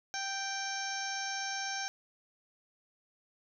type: harmonic tone with a mistuned harmonic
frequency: 784 Hz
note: G5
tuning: in tune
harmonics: 1 / 2 / 3 / 4 / 5 / 6 / 7 / 8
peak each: -40 / -39 / -45 / -50 / -47 / -52 / -41 / -42 dBFS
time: 0.14-1.88 s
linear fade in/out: 0 ms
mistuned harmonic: 6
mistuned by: -61 cents
effects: none